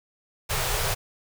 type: band-stop noise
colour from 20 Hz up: pink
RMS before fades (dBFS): -26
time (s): 0.49-0.95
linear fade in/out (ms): 20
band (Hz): 150 to 400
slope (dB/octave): 48
effects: none